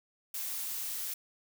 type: noise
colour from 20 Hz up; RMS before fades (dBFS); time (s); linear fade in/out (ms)
blue; -37; 0.34-1.14; 5
effects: none